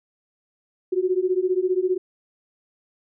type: beating tone pair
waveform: sine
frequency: 361.2 / 376.2 Hz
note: F#4 / F#4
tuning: -42 / +29 cents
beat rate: 15 Hz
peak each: -22 dBFS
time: 0.92-1.98 s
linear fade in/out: 10 ms
effects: none

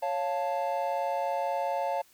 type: chord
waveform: triangle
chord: Db augmented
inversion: none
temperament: equal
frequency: 554.4 / 698.5 / 880 Hz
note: Db5 / F5 / A5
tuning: 0 / 0 / 0 cents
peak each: -30 dBFS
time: 0.02-2.02 s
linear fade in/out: 10 ms
effects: white hiss -61 dBFS RMS until 2.13 s

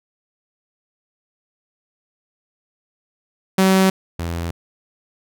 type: tone pair in turn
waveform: sawtooth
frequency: 190 / 84.64 Hz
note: F#3 / E2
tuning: +46 / +46 cents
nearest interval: octave + major second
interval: 1400 cents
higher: first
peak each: -8 / -19 dBFS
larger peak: first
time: 3.58-3.9 / 4.19-4.51 s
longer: neither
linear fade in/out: 5 ms
effects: none

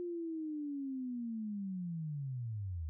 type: linear sweep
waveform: sine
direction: down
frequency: 355.2 to 74.7 Hz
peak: -37 dBFS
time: 0-2.89 s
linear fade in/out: 0 ms
effects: none

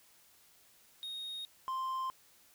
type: tone pair in turn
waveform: triangle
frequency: 3729 / 1046.4 Hz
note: A#7 / C6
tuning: 0 / 0 cents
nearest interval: octave + minor seventh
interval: 2200 cents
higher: first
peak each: -38 / -32 dBFS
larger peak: second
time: 1.03-1.45 / 1.68-2.1 s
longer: neither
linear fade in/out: 0 ms
effects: white hiss -64 dBFS RMS until 2.54 s

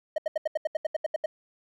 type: tone bursts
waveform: triangle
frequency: 622.3 Hz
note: D#5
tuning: in tune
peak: -21 dBFS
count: 12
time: 0.16-1.26 s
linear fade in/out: 5 ms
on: 22 ms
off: 76 ms
effects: none

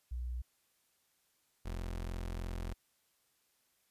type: tone pair in turn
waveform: sine / 30% pulse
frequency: 61 / 43.13 Hz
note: B1 / F1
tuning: -21 / -21 cents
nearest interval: tritone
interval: 600 cents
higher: first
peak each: -36 / -35 dBFS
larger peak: second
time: 0.11-0.42 / 1.65-2.74 s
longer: second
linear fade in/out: 10 ms
effects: white hiss -75 dBFS RMS until 3.9 s + resampled to 32000 Hz

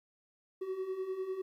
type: beating tone pair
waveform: triangle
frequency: 370 / 380 Hz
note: F#4 / F#4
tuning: 0 / +46 cents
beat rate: 10 Hz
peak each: -40 / -34 dBFS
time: 0.61-1.42 s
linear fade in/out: 10 ms
effects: 12-bit

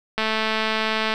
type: click train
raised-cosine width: 0.3 ms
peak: -7 dBFS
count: 211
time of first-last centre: 0.18-1.139 s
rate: 219 Hz
effects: none

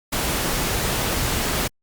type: noise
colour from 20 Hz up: pink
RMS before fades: -23 dBFS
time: 0.12-1.68 s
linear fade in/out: 10 ms
effects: Opus 48 kbps

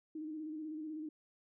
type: tone with vibrato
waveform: sine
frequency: 310 Hz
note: D#4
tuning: 6 cents flat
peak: -40 dBFS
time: 0.15-1.09 s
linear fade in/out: 5 ms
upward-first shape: square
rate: 16 Hz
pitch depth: 38 cents each way
effects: none

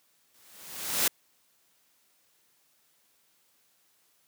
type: noise with exponential growth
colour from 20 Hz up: white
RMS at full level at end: -23 dBFS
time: 0.34-1.08 s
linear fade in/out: 5 ms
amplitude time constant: 160 ms
effects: white hiss -68 dBFS RMS until 4.27 s + high-pass 100 Hz 12 dB/octave

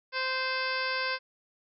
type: harmonic tone with a mistuned harmonic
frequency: 520 Hz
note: C5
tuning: 11 cents flat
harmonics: 1 / 2 / 3 / 4 / 5 / 6 / 7 / 8 / 9 / 10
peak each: -37 / -35 / -33 / -37 / -37 / -47 / -44 / -44 / -38 / -42 dBFS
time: 0.12-1.19 s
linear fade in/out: 50 ms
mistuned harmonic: 7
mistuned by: -52 cents
effects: none

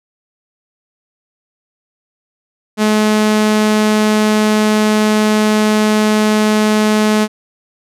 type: tone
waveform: sawtooth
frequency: 213.7 Hz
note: G#3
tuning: 50 cents sharp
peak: -6 dBFS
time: 2.77-7.28 s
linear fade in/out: 50 ms
effects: low-pass 11000 Hz 12 dB/octave

